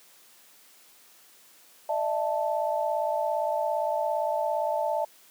sine chord, D suspended second, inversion none, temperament equal with one note detuned, 601.8 / 659.3 / 880 Hz, D5 / E5 / A5, +42 / 0 / 0 cents, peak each -29 dBFS, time 1.89-5.05 s, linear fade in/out 5 ms, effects white hiss -56 dBFS RMS until 5.3 s + high-pass 200 Hz 12 dB/octave

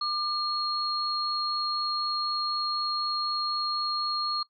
sine tone pair together, 1200 / 4276 Hz, D6 / C8, +37 / +37 cents, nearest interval octave + minor seventh, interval 2200 cents, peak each -30 / -29 dBFS, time 0.01-4.43 s, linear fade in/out 5 ms, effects noise-tail reverb RT60 0.1 s tail -21 dB re dry

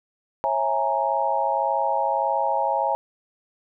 sine chord, A# half-diminished seventh, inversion first, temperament equal with one note detuned, 545.8 / 659.3 / 830.6 / 932.3 Hz, C#5 / E5 / G#5 / A#5, -27 / 0 / 0 / 0 cents, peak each -27 / -27 / -24 / -25 dBFS, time 0.44-2.95 s, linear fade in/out 0 ms, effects none

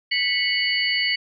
sine tone cluster, 1983 / 2202 / 2939 / 4510 Hz, B6 / C#7 / F#7 / C#8, +7 / -12 / -12 / +29 cents, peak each -25 dBFS, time 0.11-1.16 s, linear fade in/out 10 ms, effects none

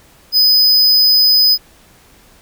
square tone, 5010 Hz, D#8, 11 cents sharp, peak -8 dBFS, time 0.32-1.58 s, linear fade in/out 50 ms, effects pink hiss -47 dBFS RMS until 2.41 s

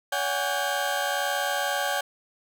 30% pulse tone cluster, 568 / 739 / 821 / 1581 Hz, C#5 / F#5 / G#5 / G6, +42 / -2 / -20 / +14 cents, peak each -28 dBFS, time 0.12-2.01 s, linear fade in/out 5 ms, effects none

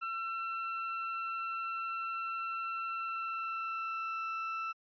35% pulse tone with pitch glide, 1346 to 1329 Hz, E6 to E6, +36 to +14 cents, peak -33 dBFS, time 0.01-4.73 s, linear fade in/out 20 ms, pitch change -22 cents, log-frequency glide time 2.89-4.27 s, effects resampled to 11025 Hz

